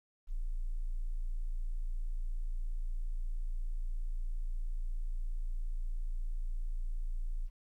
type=tone; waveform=sine; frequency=28.47 Hz; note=A#0; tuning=40 cents flat; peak=-32 dBFS; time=0.27-7.5 s; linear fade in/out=50 ms; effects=12-bit